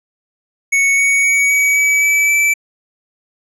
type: tone with pitch steps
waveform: square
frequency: 2217 / 2234 / 2251 / 2268 / 2285 / 2302 / 2319 Hz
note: C#7 / C#7 / C#7 / C#7 / D7 / D7 / D7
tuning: 0 / +13 / +26 / +39 / -48 / -35 / -22 cents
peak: -11 dBFS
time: 0.72-2.54 s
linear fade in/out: 10 ms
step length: 260 ms
effects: low-pass 11000 Hz 12 dB/octave